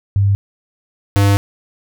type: tone pair in turn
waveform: sine / square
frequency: 99.5 / 100.13 Hz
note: G2 / G2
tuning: +26 / +37 cents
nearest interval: unison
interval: 11 cents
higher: second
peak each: -10 dBFS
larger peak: neither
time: 0.16-0.35 / 1.16-1.37 s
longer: second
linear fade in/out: 0 ms
effects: none